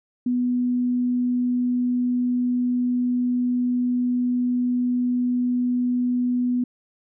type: tone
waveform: sine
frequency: 246.9 Hz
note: B3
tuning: in tune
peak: -19 dBFS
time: 0.26-6.64 s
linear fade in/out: 5 ms
effects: none